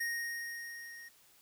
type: tone with level ramp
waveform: square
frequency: 1864.7 Hz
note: A#6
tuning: in tune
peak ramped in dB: -33 to -49 dBFS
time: 0-1.09 s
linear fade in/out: 10 ms
effects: white hiss -64 dBFS RMS until 1.41 s